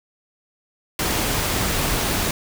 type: noise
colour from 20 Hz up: pink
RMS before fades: -22 dBFS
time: 0.99-2.31 s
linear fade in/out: 2 ms
effects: none